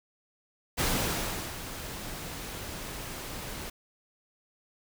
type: noise with ADSR envelope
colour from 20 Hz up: pink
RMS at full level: -27 dBFS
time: 0.77-3.7 s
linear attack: 27 ms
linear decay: 720 ms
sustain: -12 dB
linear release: 6 ms
effects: none